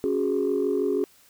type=chord; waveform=sine; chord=C# suspended fourth; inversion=none; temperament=just; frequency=277.2 / 369.6 / 415.8 Hz; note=C#4 / F#4 / G#4; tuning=0 / -2 / +2 cents; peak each=-27 / -25 / -24 dBFS; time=0.04-1.04 s; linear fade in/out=0 ms; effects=tanh soft clip ceiling -15 dBFS + white hiss -57 dBFS RMS until 1.29 s